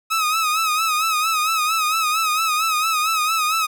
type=tone with vibrato; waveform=sawtooth; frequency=1273 Hz; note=D#6; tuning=39 cents sharp; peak=-14 dBFS; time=0.1-3.67 s; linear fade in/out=20 ms; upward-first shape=sine; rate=4.4 Hz; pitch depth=70 cents each way; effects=none